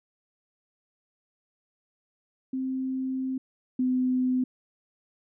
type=tone pair in turn; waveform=sine; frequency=261.6 / 254.7 Hz; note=C4 / C4; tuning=0 / -46 cents; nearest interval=unison; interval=46 cents; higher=first; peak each=-27 / -22 dBFS; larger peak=second; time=2.53-3.38 / 3.79-4.44 s; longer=first; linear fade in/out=5 ms; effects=none